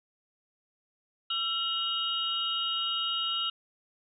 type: tone cluster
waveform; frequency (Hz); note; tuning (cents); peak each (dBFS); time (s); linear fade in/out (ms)
sine; 1349 / 2880 / 3160 / 3761; E6 / F#7 / G7 / A#7; +40 / -47 / +13 / +15; -35 / -30 / -38 / -36; 1.3-3.5; 5
effects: none